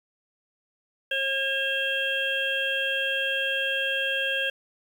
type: harmonic tone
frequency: 540 Hz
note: C#5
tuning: 45 cents flat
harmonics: 1 / 3 / 5 / 6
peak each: -32 / -28 / -29 / -30 dBFS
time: 1.11-4.5 s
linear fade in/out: 5 ms
effects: 8-bit